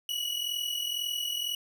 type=tone pair together; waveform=40% pulse; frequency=2900 / 2942 Hz; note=F#7 / F#7; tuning=-35 / -11 cents; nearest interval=unison; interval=24 cents; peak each=-33 / -32 dBFS; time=0.09-1.55 s; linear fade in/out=2 ms; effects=none